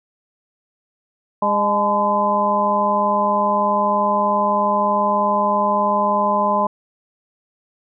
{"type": "harmonic tone with a mistuned harmonic", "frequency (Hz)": 204.2, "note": "G#3", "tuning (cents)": -29, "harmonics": [1, 2, 3, 4, 5], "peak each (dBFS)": [-24, -30, -21, -21, -18], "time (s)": [1.42, 6.67], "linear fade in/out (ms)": 5, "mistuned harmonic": 4, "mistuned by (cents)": 76, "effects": []}